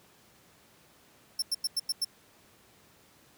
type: tone bursts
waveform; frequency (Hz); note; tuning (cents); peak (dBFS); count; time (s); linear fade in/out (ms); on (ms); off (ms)
sawtooth; 5370; E8; +31; -24; 6; 1.39-2.047; 5; 32; 93
effects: pink hiss -60 dBFS RMS until 3.37 s + high-pass 100 Hz 12 dB/octave